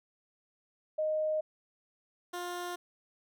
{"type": "tone pair in turn", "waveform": ["sine", "15% pulse"], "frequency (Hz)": [620, 353.5], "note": ["D#5", "F4"], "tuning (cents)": [-6, 21], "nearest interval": "minor seventh", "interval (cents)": 973, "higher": "first", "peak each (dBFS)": [-28, -30], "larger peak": "first", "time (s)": [[0.98, 1.41], [2.33, 2.76]], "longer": "neither", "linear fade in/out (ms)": 10, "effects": []}